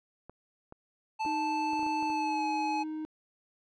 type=clicks; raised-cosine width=1 ms; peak=-32 dBFS; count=9; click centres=0.296 / 0.724 / 1.251 / 1.733 / 1.794 / 1.83 / 1.865 / 2.027 / 2.101 s
type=tone with pitch glide; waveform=square; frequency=877 to 847.1 Hz; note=A5 to G#5; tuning=-6 to +34 cents; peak=-30 dBFS; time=1.19-2.84 s; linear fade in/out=20 ms; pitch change=-60 cents; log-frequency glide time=2.07-2.45 s
type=tone; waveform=triangle; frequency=311.1 Hz; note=D#4; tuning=in tune; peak=-32 dBFS; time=1.26-3.05 s; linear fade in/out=0 ms
effects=low-pass 4000 Hz 12 dB/octave